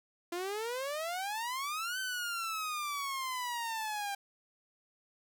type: exponential two-way sweep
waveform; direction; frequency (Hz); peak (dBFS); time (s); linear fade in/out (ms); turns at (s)
sawtooth; up then down; 339.5 to 1545 to 791; -31; 0.32-4.15; 5; 1.99
effects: none